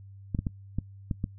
clicks, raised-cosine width 5 ms, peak -16 dBFS, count 6, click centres 0.348 / 0.39 / 0.468 / 0.786 / 1.112 / 1.241 s, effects noise-tail reverb RT60 0.1 s tail -21 dB re dry + added 98 Hz sine -45 dBFS peak until 1.38 s

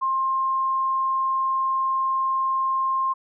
sine tone, 1060 Hz, C6, 22 cents sharp, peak -20 dBFS, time 0.01-3.14 s, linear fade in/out 20 ms, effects none

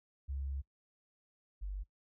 sine tone pair in turn, 68.5 / 48.44 Hz, C#2 / G1, -20 / -20 cents, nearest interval tritone, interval 600 cents, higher first, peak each -36 / -37 dBFS, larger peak first, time 0.28-0.62 / 1.61-1.84 s, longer first, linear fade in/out 20 ms, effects noise-tail reverb RT60 0.1 s tail -22 dB re dry

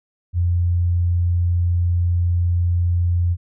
sine tone, 87.31 Hz, F2, in tune, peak -15 dBFS, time 0.33-3.37 s, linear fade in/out 50 ms, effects none

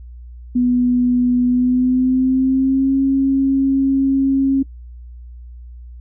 sine tone with pitch glide, 246.9 to 270.8 Hz, B3 to C#4, 0 to -40 cents, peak -12 dBFS, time 0.55-4.63 s, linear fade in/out 10 ms, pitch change +160 cents, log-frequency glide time 1.45-2.96 s, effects noise-tail reverb RT60 0.1 s tail -22 dB re dry + added 60 Hz sine -33 dBFS peak until 6 s

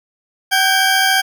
20% pulse tone pair together, 765 / 1604.2 Hz, G5 / G6, -42 / +40 cents, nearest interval octave + minor second, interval 1282 cents, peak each -10 dBFS, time 0.51-1.22 s, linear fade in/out 20 ms, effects none

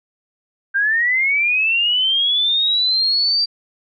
sine linear sweep, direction up, 1568 to 4708 Hz, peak -14 dBFS, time 0.74-3.46 s, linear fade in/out 20 ms, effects none

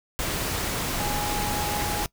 sine tone in noise, 830.6 Hz, G#5, in tune, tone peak -30 dBFS, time 1-2.04 s, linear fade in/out 0 ms, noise pink, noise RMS -28 dBFS, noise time 0.19-2.06 s, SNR -5 dB, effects noise-tail reverb RT60 0.1 s tail -22 dB re dry

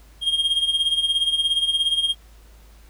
triangle tone with tremolo, 3231 Hz, G#7, 48 cents flat, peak -14 dBFS, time 0.21-2.15 s, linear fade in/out 50 ms, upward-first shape sine, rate 17 Hz, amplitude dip 70%, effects added 53 Hz sine -46 dBFS peak until 2.89 s + pink hiss -55 dBFS RMS until 2.89 s

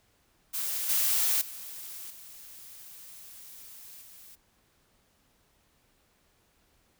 blue noise with level steps, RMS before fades -32 / -26 / -42 / -48 / -51 dBFS, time 0.53-4.36 s, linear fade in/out 20 ms, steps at 0.89 / 1.41 / 2.1 / 4.01 s, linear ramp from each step 5 ms, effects pink hiss -68 dBFS RMS until 6.99 s

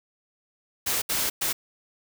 white noise bursts at uneven times, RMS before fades -26 dBFS, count 3, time 0.86-1.02 / 1.09-1.3 / 1.41-1.53 s, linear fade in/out 10 ms, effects none

